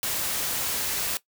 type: noise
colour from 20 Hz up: white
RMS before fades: -28 dBFS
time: 0.03-1.17 s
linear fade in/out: 0 ms
effects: noise-tail reverb RT60 0.1 s tail -18 dB re dry